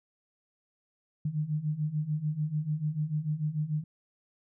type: beating tone pair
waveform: sine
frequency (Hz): 148.3 / 155.1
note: D3 / D#3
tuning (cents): +17 / -5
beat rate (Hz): 6.8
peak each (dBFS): -33 / -30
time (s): 1.25-3.84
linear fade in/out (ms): 5
effects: none